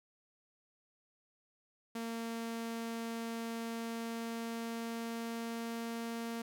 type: tone with pitch glide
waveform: sawtooth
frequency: 229.4 to 231 Hz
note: A#3 to A#3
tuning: -28 to -16 cents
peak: -34 dBFS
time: 1.95-6.42 s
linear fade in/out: 5 ms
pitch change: +12 cents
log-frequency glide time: 3.64-6.12 s
effects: none